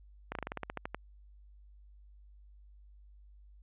slowing click train, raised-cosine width 0.5 ms, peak -21 dBFS, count 12, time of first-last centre 0.32-0.946 s, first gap 32 ms, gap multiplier 1.11, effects added 50 Hz sine -54 dBFS peak until 3.62 s + resampled to 8000 Hz

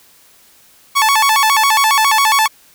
sawtooth tone with vibrato, 987.8 Hz, B5, in tune, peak -6 dBFS, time 0.95-2.48 s, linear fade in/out 20 ms, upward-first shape square, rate 7.3 Hz, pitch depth 210 cents each way, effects white hiss -48 dBFS RMS until 2.74 s

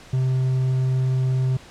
triangle tone, 129.8 Hz, C3, 13 cents flat, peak -16 dBFS, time 0.13-1.57 s, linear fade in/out 5 ms, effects pink hiss -45 dBFS RMS until 1.7 s + low-pass 7000 Hz 12 dB/octave

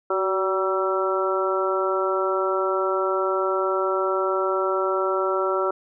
harmonic tone with a mistuned harmonic, 191.1 Hz, G3, 44 cents flat, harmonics 2 / 3 / 4 / 5 / 6 / 7, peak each -24 / -26 / -33 / -31 / -33 / -26 dBFS, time 0.1-5.71 s, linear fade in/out 5 ms, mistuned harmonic 2, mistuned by -26 cents, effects none

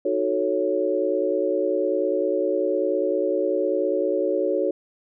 sine chord, D# half-diminished seventh, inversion none, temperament equal, 311.1 / 370 / 440 / 554.4 Hz, D#4 / F#4 / A4 / C#5, 0 / 0 / 0 / 0 cents, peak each -28 / -25 / -26 / -24 dBFS, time 0.05-4.71 s, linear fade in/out 5 ms, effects none

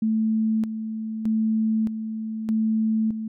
sine tone with tremolo, 220 Hz, A3, in tune, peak -19 dBFS, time 0.02-3.28 s, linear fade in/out 5 ms, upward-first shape square, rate 0.81 Hz, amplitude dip 60%, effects none

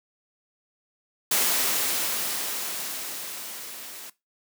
white noise with level ramp, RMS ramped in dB -22 to -41 dBFS, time 1.31-4.1 s, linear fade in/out 5 ms, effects noise-tail reverb RT60 0.2 s tail -18 dB re dry + high-pass 200 Hz 12 dB/octave

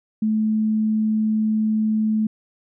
sine tone, 216.9 Hz, A3, 25 cents flat, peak -17 dBFS, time 0.22-2.27 s, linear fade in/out 5 ms, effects none

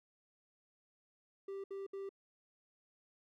triangle tone bursts, 392 Hz, G4, in tune, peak -39 dBFS, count 3, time 1.48-2.092 s, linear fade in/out 5 ms, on 160 ms, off 66 ms, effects none

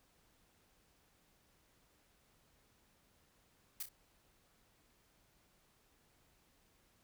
blue noise with echo, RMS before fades -41 dBFS, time 3.8-3.83 s, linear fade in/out 5 ms, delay 30 ms, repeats 2, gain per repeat -8 dB, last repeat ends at 3.89 s, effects pink hiss -72 dBFS RMS until 7.03 s

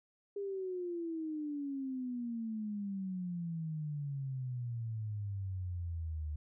sine exponential sweep, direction down, 406.4 to 74.4 Hz, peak -36 dBFS, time 0.36-6.36 s, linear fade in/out 5 ms, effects none

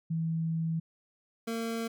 sine / 25% pulse tone pair in turn, 163 / 228.2 Hz, E3 / A#3, -19 / -37 cents, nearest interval tritone, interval 582 cents, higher second, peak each -28 / -28 dBFS, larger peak neither, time 0.1-0.8 / 1.47-1.88 s, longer first, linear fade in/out 10 ms, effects none

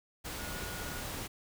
sine tone in noise, 1445 Hz, F#6, 41 cents flat, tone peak -46 dBFS, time 0.38-1.02 s, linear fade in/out 20 ms, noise pink, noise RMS -40 dBFS, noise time 0.24-1.28 s, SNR -9 dB, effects none

